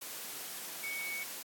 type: tone in noise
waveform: sine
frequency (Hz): 2233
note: C#7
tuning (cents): +12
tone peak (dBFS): -37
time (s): 0.83-1.24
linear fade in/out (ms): 10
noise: white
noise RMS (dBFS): -43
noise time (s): 0.01-1.43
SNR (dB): +3
effects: high-pass 200 Hz 12 dB/octave + AAC 64 kbps